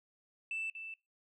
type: tone with echo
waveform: sine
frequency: 2651 Hz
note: E7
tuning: 9 cents sharp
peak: -34 dBFS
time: 0.51-0.7 s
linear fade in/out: 2 ms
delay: 240 ms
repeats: 1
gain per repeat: -8 dB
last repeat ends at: 0.94 s
effects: noise-tail reverb RT60 0.2 s tail -21 dB re dry + tanh soft clip ceiling -32 dBFS